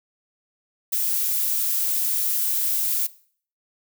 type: noise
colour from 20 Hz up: violet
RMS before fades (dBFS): -23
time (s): 0.92-3.07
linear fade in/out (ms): 10
effects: noise-tail reverb RT60 0.5 s tail -19 dB re dry